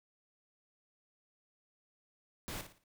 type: noise with echo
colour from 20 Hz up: pink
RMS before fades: -42 dBFS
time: 2.48-2.61 s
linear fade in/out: 0 ms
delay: 57 ms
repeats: 4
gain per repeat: -9 dB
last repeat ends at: 2.838 s
effects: none